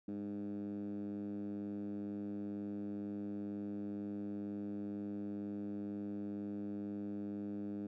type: tone with band-pass filter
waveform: 10% pulse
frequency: 102.1 Hz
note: G#2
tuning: 29 cents flat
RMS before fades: -42 dBFS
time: 0.08-7.87 s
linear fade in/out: 5 ms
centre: 250 Hz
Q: 7.9
effects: none